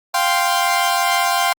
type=chord; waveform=sawtooth; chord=F suspended second; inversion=none; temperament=equal; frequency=698.5 / 784 / 1046.5 Hz; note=F5 / G5 / C6; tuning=0 / 0 / 0 cents; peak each=-16 dBFS; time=0.14-1.53 s; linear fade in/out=5 ms; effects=Opus 48 kbps